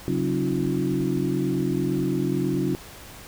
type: tone cluster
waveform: sine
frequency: 138.6 / 187.6 / 273.4 / 315.3 / 355.4 Hz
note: C#3 / F#3 / C#4 / D#4 / F4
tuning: 0 / +24 / -24 / +23 / +30 cents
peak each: -28 dBFS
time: 0.08-2.75 s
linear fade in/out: 0 ms
effects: pink hiss -43 dBFS RMS until 3.27 s